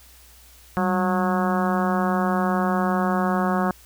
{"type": "harmonic tone with a mistuned harmonic", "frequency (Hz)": 182.5, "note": "F#3", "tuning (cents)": -24, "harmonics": [1, 2, 3, 4, 5, 6, 7, 8, 9], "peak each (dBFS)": [-22, -29, -30, -27, -31, -29, -31, -34, -36], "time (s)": [0.77, 3.71], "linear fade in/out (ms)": 0, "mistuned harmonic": 1, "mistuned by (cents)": 82, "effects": ["added 61 Hz sine -51 dBFS peak until 3.85 s", "white hiss -51 dBFS RMS until 3.85 s"]}